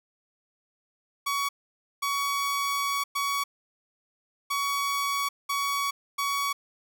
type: tone bursts at uneven times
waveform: sawtooth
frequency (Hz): 1126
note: C#6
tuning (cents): +27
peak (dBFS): -22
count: 6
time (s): 1.26-1.49 / 2.02-3.04 / 3.15-3.44 / 4.5-5.29 / 5.49-5.91 / 6.18-6.53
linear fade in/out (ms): 10
effects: none